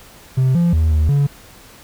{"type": "tone with pitch steps", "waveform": "triangle", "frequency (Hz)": [130.2, 171.7, 79.6, 77.2, 142.2], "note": ["C3", "F3", "D#2", "D#2", "C#3"], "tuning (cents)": [-8, -29, 40, -13, 45], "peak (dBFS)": -9, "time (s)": [0.37, 1.27], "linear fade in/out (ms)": 10, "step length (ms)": 180, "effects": ["tanh soft clip ceiling -5 dBFS", "pink hiss -43 dBFS RMS until 1.83 s"]}